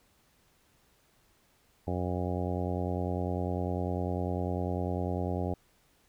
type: harmonic tone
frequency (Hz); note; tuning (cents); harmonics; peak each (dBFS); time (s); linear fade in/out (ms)
90; F#2; -47; 1 / 2 / 3 / 4 / 5 / 6 / 7 / 8 / 9; -33 / -36 / -38 / -39 / -40 / -41 / -41 / -42 / -43; 1.87-5.54; 5
effects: pink hiss -67 dBFS RMS until 6.08 s